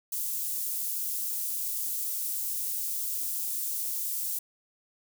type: high-pass noise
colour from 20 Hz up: white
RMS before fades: -32 dBFS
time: 0.12-4.39 s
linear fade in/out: 5 ms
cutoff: 9000 Hz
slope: 12 dB/octave
effects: none